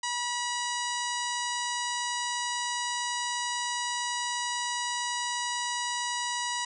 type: harmonic tone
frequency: 969 Hz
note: B5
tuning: 33 cents flat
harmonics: 1 / 2 / 3 / 4 / 5 / 6 / 7 / 8 / 9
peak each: -33 / -36 / -38 / -39 / -40 / -41 / -41 / -42 / -43 dBFS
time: 0.03-6.65 s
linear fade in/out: 5 ms
effects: none